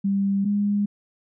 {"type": "tone pair in turn", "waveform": "sine", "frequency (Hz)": [197.6, 204.2], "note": ["G3", "G#3"], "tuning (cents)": [14, -29], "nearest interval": "minor second", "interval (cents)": 57, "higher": "second", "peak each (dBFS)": -19, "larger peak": "neither", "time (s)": [[0.04, 0.45], [0.45, 0.86]], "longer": "neither", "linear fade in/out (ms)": 10, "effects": []}